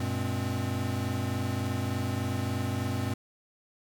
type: tone cluster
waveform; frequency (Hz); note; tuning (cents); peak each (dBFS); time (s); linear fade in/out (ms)
square; 95.7 / 119.1 / 207.4 / 259.1; G2 / A#2 / G#3 / C4; -41 / +38 / -2 / -17; -33 / -34 / -40 / -36; 0-3.14; 5
effects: 10-bit